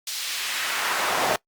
brown noise with high-pass filter sweep, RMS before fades -26 dBFS, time 0.07-1.36 s, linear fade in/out 2 ms, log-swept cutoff 4500 to 600 Hz, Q 1, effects noise-tail reverb RT60 0.1 s tail -22 dB re dry + Opus 48 kbps

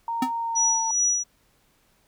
sine tone with pitch glide, 926 to 903.3 Hz, A#5 to A5, -12 to +45 cents, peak -25 dBFS, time 0.08-0.91 s, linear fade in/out 2 ms, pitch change -43 cents, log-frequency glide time 0.39-0.79 s
square tone with exponential decay, 256.8 Hz, C4, 32 cents flat, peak -19 dBFS, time 0.22-0.32 s, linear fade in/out 5 ms, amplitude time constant 21 ms
sine tone with tremolo, 5850 Hz, F#8, 21 cents flat, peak -18 dBFS, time 0.55-1.24 s, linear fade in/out 20 ms, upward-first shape sine, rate 2.5 Hz, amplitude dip 60%
effects pink hiss -64 dBFS RMS until 2.07 s

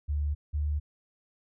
sine tone pair in turn, 73.42 / 74.19 Hz, D2 / D2, 0 / +18 cents, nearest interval unison, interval 18 cents, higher second, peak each -26 dBFS, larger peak neither, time 0.08-0.35 / 0.53-0.8 s, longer neither, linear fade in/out 20 ms, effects none

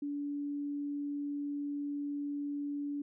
sine tone, 287.7 Hz, D4, 36 cents flat, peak -34 dBFS, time 0.02-3.02 s, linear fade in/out 5 ms, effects none

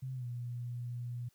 sine tone with pitch glide, 130.6 to 121.15 Hz, C3 to B2, -3 to -33 cents, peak -37 dBFS, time 0.02-1.29 s, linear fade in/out 10 ms, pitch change -130 cents, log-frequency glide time 0.14-0.26 s, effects white hiss -72 dBFS RMS until 1.34 s

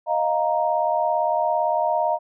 sine chord, Eb suspended second, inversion none, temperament just, 622.3 / 700 / 933.4 Hz, Eb5 / F5 / Bb5, 0 / +4 / +2 cents, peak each -23 dBFS, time 0.06-2.19 s, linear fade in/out 50 ms, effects none

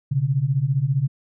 sine beating tone pair, 126.7 / 141.7 Hz, B2 / C#3, +45 / +38 cents, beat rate 15 Hz, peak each -22 / -20 dBFS, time 0.11-1.08 s, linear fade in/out 10 ms, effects none

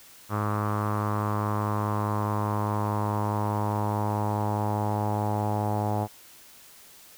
sawtooth tone with low-pass filter sweep, 104.8 Hz, G#2, 16 cents sharp, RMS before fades -27 dBFS, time 0.29-6.08 s, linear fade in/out 50 ms, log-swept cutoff 1200 to 800 Hz, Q 4.7, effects white hiss -51 dBFS RMS until 7.17 s

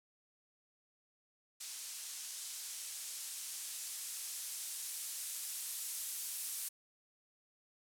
violet noise with low-pass filter sweep, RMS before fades -44 dBFS, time 1.6-6.69 s, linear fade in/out 10 ms, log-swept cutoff 7000 to 11000 Hz, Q 0.79, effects none

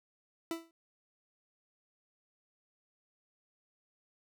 40% pulse tone with exponential decay, 330.8 Hz, E4, 6 cents sharp, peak -30 dBFS, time 0.51-0.71 s, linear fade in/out 1 ms, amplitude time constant 43 ms, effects none

